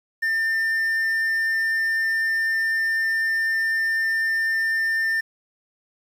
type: tone with quantisation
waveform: triangle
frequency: 1798 Hz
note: A6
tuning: 37 cents sharp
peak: -18 dBFS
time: 0.22-5.21 s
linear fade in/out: 10 ms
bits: 8
effects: none